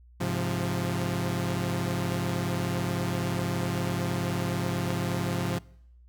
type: chord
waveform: sawtooth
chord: F minor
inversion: first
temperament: equal with one note detuned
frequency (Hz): 103.83 / 132.95 / 174.61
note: Ab2 / C3 / F3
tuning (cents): 0 / +28 / 0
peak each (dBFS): -29 / -28 / -26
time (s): 0.2-5.59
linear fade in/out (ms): 10
effects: noise-tail reverb RT60 0.8 s tail -24 dB re dry + added 60 Hz sine -51 dBFS peak until 6.08 s